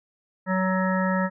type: harmonic tone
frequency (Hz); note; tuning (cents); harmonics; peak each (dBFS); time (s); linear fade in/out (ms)
187.3; F#3; +21; 1 / 3 / 5 / 7 / 9 / 10; -23 / -28 / -30 / -31 / -33 / -33; 0.46-1.3; 50
effects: none